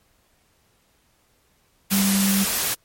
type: tone in noise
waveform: sine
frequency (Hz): 196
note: G3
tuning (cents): 0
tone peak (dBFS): -18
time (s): 1.91-2.45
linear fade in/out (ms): 20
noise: white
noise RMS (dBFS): -23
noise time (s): 1.9-2.75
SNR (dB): +2
effects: pink hiss -63 dBFS RMS until 2.84 s + MP3 64 kbps